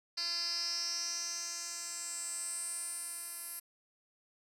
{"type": "tone with band-pass filter sweep", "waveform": "10% pulse", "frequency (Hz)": 342.8, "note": "F4", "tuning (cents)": -32, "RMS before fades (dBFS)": -39, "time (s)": [0.17, 3.6], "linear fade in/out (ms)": 10, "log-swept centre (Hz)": [4600, 11000], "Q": 6.8, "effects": []}